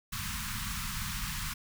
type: band-stop noise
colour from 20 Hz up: pink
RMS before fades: -36 dBFS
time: 0.12-1.54 s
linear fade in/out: 10 ms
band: 220 to 1000 Hz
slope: 48 dB/octave
effects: none